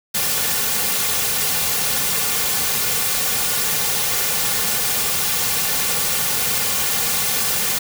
white noise with comb filter, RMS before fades -20 dBFS, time 0.14-7.79 s, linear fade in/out 10 ms, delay 3.1 ms, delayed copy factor -0.7, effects none

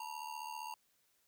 square ring-modulated tone, 926 Hz, A#5, 12 cents flat, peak -40 dBFS, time 0-0.74 s, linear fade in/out 2 ms, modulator 37.6 Hz, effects white hiss -75 dBFS RMS until 1.27 s

